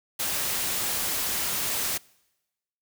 white noise, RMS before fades -28 dBFS, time 0.19-1.98 s, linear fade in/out 10 ms, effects noise-tail reverb RT60 1.0 s tail -25 dB re dry

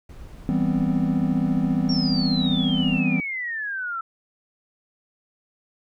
brown noise, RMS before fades -40 dBFS, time 0.09-3 s, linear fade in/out 5 ms
triangle chord, C major seventh, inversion first, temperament equal, 164.81 / 196 / 246.9 / 261.6 Hz, E3 / G3 / B3 / C4, 0 / 0 / 0 / 0 cents, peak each -23 dBFS, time 0.49-3.2 s, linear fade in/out 0 ms
sine exponential sweep, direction down, 5588 to 1319 Hz, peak -26 dBFS, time 1.89-4.01 s, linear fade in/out 5 ms
effects none

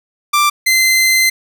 sawtooth tone pair in turn, 1179 / 2068 Hz, D6 / C7, +6 / -21 cents, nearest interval minor seventh, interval 973 cents, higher second, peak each -6 dBFS, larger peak neither, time 0.33-0.5 / 0.66-1.3 s, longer second, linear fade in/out 10 ms, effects none

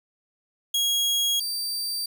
sawtooth tone pair in turn, 3300 / 4667 Hz, G#7 / D8, -12 / -12 cents, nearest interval tritone, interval 600 cents, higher second, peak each -18 / -24 dBFS, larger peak first, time 0.74-1.4 / 1.4-2.06 s, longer neither, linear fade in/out 5 ms, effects 10-bit

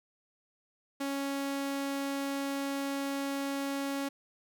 sawtooth tone, 277.2 Hz, C#4, in tune, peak -28 dBFS, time 1-4.09 s, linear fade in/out 10 ms, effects none

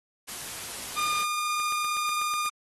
white noise, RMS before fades -37 dBFS, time 0.27-1.25 s, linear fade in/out 20 ms
sawtooth tone, 1213 Hz, D#6, 44 cents flat, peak -23 dBFS, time 0.96-2.5 s, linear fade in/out 20 ms
click train, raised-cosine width 0.3 ms, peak -28 dBFS, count 8, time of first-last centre 1.6-2.461 s, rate 8.13 Hz
effects AAC 32 kbps

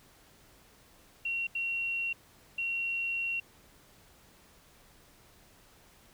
sine tone bursts at uneven times, 2740 Hz, F7, 34 cents flat, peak -30 dBFS, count 3, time 1.25-1.47 / 1.55-2.13 / 2.58-3.4 s, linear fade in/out 5 ms, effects pink hiss -60 dBFS RMS until 6.13 s

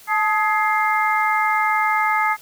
harmonic tone with a mistuned harmonic, 420 Hz, G#4, 19 cents sharp, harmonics 2 / 3 / 4 / 5, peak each -20 / -21 / -26 / -22 dBFS, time 0.07-2.37 s, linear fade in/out 50 ms, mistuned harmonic 2, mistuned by +56 cents, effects white hiss -46 dBFS RMS until 2.41 s

